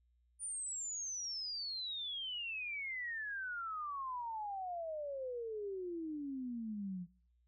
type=exponential sweep; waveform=sine; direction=down; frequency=9470 to 173.5 Hz; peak=-39 dBFS; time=0.39-7.07 s; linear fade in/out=50 ms; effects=noise-tail reverb RT60 0.5 s tail -23 dB re dry + added 60 Hz sine -70 dBFS peak until 7.47 s